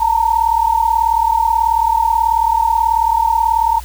sine tone pair together, 893.9 / 932.3 Hz, A5 / A#5, +27 / 0 cents, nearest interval minor second, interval 73 cents, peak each -14 dBFS, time 0-3.8 s, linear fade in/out 10 ms, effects added 60 Hz sine -29 dBFS peak until 3.84 s + white hiss -38 dBFS RMS until 3.84 s

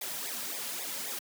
white noise with flanger, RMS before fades -37 dBFS, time 0.01-1.19 s, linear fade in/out 5 ms, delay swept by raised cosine 0.68 to 2.78 ms, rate 3.7 Hz, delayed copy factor -0.9, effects high-pass 200 Hz 12 dB/octave

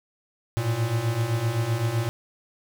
square beating tone pair, 110 / 117.8 Hz, A2 / A#2, 0 / +19 cents, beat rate 7.8 Hz, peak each -29 / -25 dBFS, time 0.57-2.09 s, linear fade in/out 0 ms, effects none

